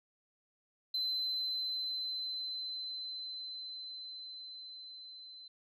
sine tone with level ramp, 4057 Hz, B7, 46 cents sharp, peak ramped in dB -30 to -49 dBFS, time 0.94-5.48 s, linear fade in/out 5 ms, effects tanh soft clip ceiling -29 dBFS

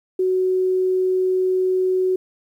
sine tone, 371.7 Hz, F#4, 8 cents sharp, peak -16 dBFS, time 0.19-2.16 s, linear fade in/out 5 ms, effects 9-bit

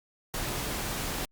pink noise, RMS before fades -33 dBFS, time 0.34-1.25 s, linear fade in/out 0 ms, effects Opus 48 kbps

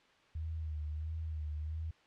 sine tone with vibrato, 77.9 Hz, D#2, 3 cents sharp, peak -36 dBFS, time 0.35-1.91 s, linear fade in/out 5 ms, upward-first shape sine, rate 1.5 Hz, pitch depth 55 cents each way, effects white hiss -65 dBFS RMS until 2.06 s + low-pass 3000 Hz 12 dB/octave

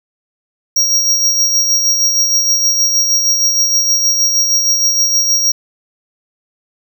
square tone with tremolo, 5640 Hz, F8, 16 cents sharp, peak -9 dBFS, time 0.76-5.52 s, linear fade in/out 5 ms, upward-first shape sine, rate 6.4 Hz, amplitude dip 40%, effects none

